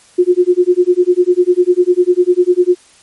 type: tone with tremolo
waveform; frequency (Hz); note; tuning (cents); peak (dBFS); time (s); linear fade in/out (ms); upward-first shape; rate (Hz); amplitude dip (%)
sine; 359; F4; +48; -4; 0.18-2.76; 10; sine; 10; 100
effects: white hiss -46 dBFS RMS until 3.02 s + MP3 48 kbps